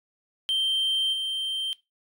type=tone with level steps; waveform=triangle; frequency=3137 Hz; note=G7; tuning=1 cent sharp; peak=-20 / -25 dBFS; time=0.49-1.73 s; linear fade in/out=0 ms; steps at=1.12 s; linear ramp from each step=20 ms; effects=noise-tail reverb RT60 0.2 s tail -18 dB re dry + tanh soft clip ceiling -16 dBFS